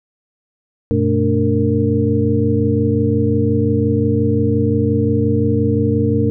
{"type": "tone cluster", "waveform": "sine", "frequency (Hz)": [95.2, 120.9, 219.9, 291.5, 460.8], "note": ["F#2", "B2", "A3", "D4", "A#4"], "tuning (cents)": [50, -36, -1, -13, -20], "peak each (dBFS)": -19, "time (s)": [0.91, 6.3], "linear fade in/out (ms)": 0, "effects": []}